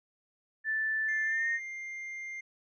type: tone with pitch glide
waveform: sine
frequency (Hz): 1760 to 1846.4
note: A6 to A#6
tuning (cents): 0 to -17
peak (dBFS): -28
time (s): 0.64-1.6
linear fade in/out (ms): 50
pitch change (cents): +83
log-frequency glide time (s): 1.23-1.49
type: tone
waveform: triangle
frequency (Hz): 2100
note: C7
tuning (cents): +6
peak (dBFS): -36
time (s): 1.08-2.41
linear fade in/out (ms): 10
effects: resampled to 16000 Hz